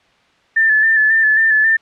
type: tone with vibrato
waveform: sine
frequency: 1760 Hz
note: A6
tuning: in tune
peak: -9 dBFS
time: 0.56-1.77 s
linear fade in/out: 10 ms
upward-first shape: square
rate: 3.7 Hz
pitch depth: 30 cents each way
effects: white hiss -54 dBFS RMS until 1.81 s + low-pass 3000 Hz 12 dB/octave